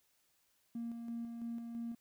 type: tone with tremolo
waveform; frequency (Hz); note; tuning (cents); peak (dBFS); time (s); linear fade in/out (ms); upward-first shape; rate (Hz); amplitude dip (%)
triangle; 233.1; A#3; 0; -35; 0.75-1.95; 5; square; 3; 45
effects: tanh soft clip ceiling -35 dBFS + white hiss -75 dBFS RMS until 2 s